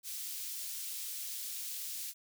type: high-pass noise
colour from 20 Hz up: white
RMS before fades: -41 dBFS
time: 0.03-2.14 s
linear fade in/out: 50 ms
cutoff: 3600 Hz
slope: 12 dB/octave
effects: none